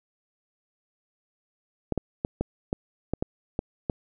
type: clicks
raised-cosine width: 2 ms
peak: -12 dBFS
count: 9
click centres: 1.923 / 1.977 / 2.249 / 2.41 / 2.729 / 3.136 / 3.225 / 3.591 / 3.898 s
effects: none